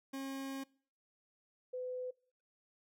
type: tone pair in turn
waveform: 40% pulse / sine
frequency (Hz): 270.5 / 504.2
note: C#4 / B4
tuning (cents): -42 / +36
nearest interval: major seventh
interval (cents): 1078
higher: second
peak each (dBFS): -39 / -38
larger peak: second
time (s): 0.13-0.64 / 1.73-2.11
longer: first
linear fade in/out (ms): 10
effects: noise-tail reverb RT60 0.5 s tail -24 dB re dry